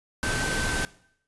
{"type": "tone in noise", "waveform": "sine", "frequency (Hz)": 1544, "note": "G6", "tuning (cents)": -27, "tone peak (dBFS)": -29, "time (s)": [0.23, 0.85], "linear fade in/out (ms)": 0, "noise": "pink", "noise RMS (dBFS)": -28, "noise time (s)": [0.23, 0.85], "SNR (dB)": -4, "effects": ["noise-tail reverb RT60 0.7 s tail -21 dB re dry", "resampled to 24000 Hz"]}